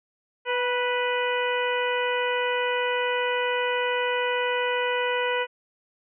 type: harmonic tone with a mistuned harmonic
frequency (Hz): 493.9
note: B4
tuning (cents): 0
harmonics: 1 / 2 / 3 / 4 / 5 / 6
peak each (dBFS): -26 / -29 / -31 / -32 / -33 / -34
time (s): 0.45-5.47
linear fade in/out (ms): 50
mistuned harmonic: 2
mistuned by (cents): -22
effects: none